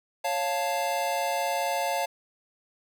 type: chord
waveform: square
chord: Db augmented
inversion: none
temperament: equal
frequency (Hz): 554.4 / 698.5 / 880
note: Db5 / F5 / A5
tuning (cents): 0 / 0 / 0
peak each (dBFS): -32 / -30 / -31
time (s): 0.24-2.06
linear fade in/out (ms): 10
effects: none